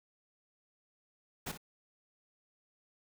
pink noise with echo, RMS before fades -39 dBFS, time 1.46-1.52 s, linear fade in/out 10 ms, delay 56 ms, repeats 1, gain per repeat -10 dB, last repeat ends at 1.576 s, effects none

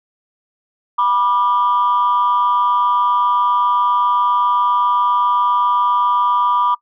sine tone pair together, 980 / 1187.5 Hz, B5 / D6, -14 / +19 cents, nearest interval minor third, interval 333 cents, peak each -14 dBFS, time 0.98-6.75 s, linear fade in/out 10 ms, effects noise-tail reverb RT60 0.1 s tail -24 dB re dry + tanh soft clip ceiling -7 dBFS

